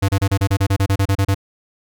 square tone bursts, 98 Hz, G2, in tune, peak -14 dBFS, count 14, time 0.02-1.347 s, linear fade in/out 10 ms, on 66 ms, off 31 ms, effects none

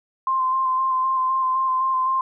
sine tone with vibrato, 1045 Hz, C6, 2 cents flat, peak -18 dBFS, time 0.27-2.21 s, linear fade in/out 2 ms, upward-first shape square, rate 3.9 Hz, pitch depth 16 cents each way, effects none

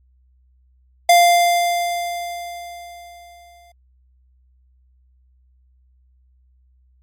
square tone with exponential decay, 696 Hz, F5, 6 cents flat, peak -8 dBFS, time 1.09-3.72 s, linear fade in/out 5 ms, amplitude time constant 570 ms, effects added 63 Hz sine -53 dBFS peak until 7.02 s + MP3 64 kbps

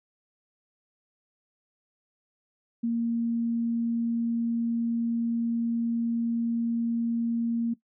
sine tone, 232.4 Hz, A#3, 5 cents flat, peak -24 dBFS, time 2.83-7.74 s, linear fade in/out 10 ms, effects noise-tail reverb RT60 0.1 s tail -17 dB re dry

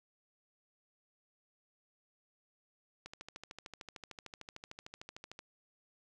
click train, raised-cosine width 0.2 ms, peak -29 dBFS, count 32, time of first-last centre 3.06-5.391 s, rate 13.3 Hz, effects none

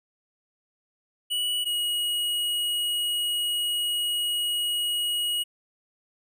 square tone pair in turn, 2940 / 2900 Hz, F#7 / F#7, -12 / -35 cents, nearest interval unison, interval 23 cents, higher first, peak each -25 dBFS, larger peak neither, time 1.3-1.65 / 1.65-5.44 s, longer second, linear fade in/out 20 ms, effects none

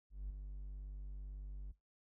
triangle tone with ADSR envelope, 49 Hz, G1, in tune, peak -35 dBFS, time 0.1-1.72 s, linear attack 200 ms, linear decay 6 ms, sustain -6 dB, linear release 10 ms, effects noise-tail reverb RT60 0.2 s tail -19 dB re dry + tanh soft clip ceiling -35 dBFS

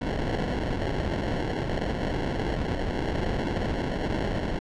pink noise with sample-and-hold, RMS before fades -28 dBFS, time 0.01-4.59 s, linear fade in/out 5 ms, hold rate 1225 Hz, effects low-pass 4000 Hz 12 dB/octave

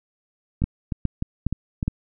two click trains, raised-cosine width 5 ms, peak -9 / -12 dBFS, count 4 / 5, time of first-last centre 0.64-1.88 / 0.62-1.828 s, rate 2.42 / 3.31 Hz, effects none

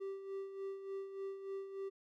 triangle tone with tremolo, 390 Hz, G4, 9 cents flat, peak -37 dBFS, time 0-1.9 s, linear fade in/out 20 ms, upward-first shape sine, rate 3.4 Hz, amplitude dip 60%, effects none

